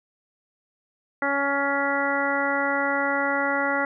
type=harmonic tone; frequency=280 Hz; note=C#4; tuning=18 cents sharp; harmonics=1 / 2 / 3 / 4 / 5 / 6 / 7; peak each=-30 / -28 / -29 / -32 / -27 / -33 / -28 dBFS; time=1.22-3.85 s; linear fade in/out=2 ms; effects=none